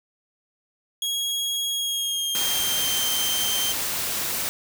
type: tone with pitch glide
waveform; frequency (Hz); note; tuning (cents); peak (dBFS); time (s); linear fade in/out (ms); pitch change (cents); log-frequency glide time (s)
sawtooth; 3304 to 3133; G#7 to G7; -10 to -2; -21; 1.02-3.72; 2; -92; 1.72-2.91
type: noise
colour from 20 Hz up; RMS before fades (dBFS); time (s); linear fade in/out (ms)
white; -27; 2.35-4.49; 0
effects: none